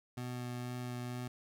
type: tone with vibrato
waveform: 25% pulse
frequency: 123.47 Hz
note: B2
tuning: in tune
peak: -35 dBFS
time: 0.17-1.28 s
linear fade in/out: 5 ms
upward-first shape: sine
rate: 2.1 Hz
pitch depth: 10 cents each way
effects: none